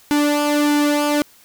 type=tone with flanger; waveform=sawtooth; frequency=293.7 Hz; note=D4; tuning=in tune; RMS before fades=-17 dBFS; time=0.11-1.22 s; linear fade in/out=0 ms; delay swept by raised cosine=1.8 to 2.9 ms; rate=1.6 Hz; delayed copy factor=-0.65; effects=white hiss -50 dBFS RMS until 1.44 s